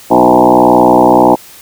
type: tone with frequency modulation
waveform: sine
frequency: 580 Hz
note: D5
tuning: 22 cents flat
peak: -3 dBFS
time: 0.1-1.36 s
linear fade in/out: 20 ms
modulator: 61.5 Hz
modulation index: 5.7
effects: white hiss -36 dBFS RMS until 1.61 s